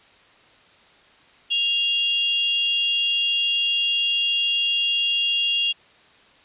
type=tone pair together; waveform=sine; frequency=2794 / 3309 Hz; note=F7 / G#7; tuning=0 / -7 cents; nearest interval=minor third; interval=293 cents; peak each=-21 / -22 dBFS; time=1.5-5.73 s; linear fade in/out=20 ms; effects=white hiss -53 dBFS RMS until 6.44 s + resampled to 8000 Hz